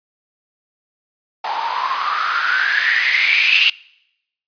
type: noise with band-pass filter sweep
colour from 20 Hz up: blue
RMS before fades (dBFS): -17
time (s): 1.44-3.7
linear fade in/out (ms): 5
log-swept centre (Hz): 830 to 2800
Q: 9.4
effects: noise-tail reverb RT60 0.8 s tail -24 dB re dry + resampled to 11025 Hz